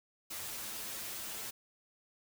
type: noise with comb filter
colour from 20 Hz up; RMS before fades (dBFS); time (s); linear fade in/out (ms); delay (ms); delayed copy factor
white; -42; 0.3-1.51; 10; 9.1; +0.9
effects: none